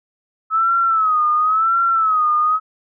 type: tone with vibrato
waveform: sine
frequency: 1290 Hz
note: E6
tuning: 38 cents flat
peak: -13 dBFS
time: 0.5-2.6 s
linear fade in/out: 50 ms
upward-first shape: sine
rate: 0.95 Hz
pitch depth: 100 cents each way
effects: none